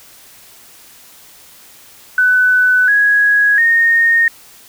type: tone with pitch steps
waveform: sine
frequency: 1499 / 1663.2 / 1845.5 Hz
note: F#6 / G#6 / A#6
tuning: +22 / +2 / -18 cents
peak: -8 dBFS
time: 2.18-4.28 s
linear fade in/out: 2 ms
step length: 700 ms
effects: white hiss -42 dBFS RMS until 4.68 s